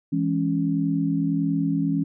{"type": "chord", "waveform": "sine", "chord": "C# minor", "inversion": "first", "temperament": "just", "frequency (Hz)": [166.31, 207.9, 277.2], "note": ["E3", "G#3", "C#4"], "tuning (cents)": [16, 2, 0], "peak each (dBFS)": [-24, -29, -23], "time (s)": [0.12, 2.04], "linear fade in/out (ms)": 10, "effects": []}